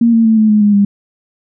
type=tone with pitch steps; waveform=sine; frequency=233.1 / 227.5 / 222.1 / 216.7 / 211.5 / 206.5 / 201.5 Hz; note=A#3 / A#3 / A3 / A3 / G#3 / G#3 / G3; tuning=0 / -42 / +16 / -26 / +32 / -10 / +48 cents; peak=-6 dBFS; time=0.01-0.85 s; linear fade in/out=5 ms; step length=120 ms; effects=none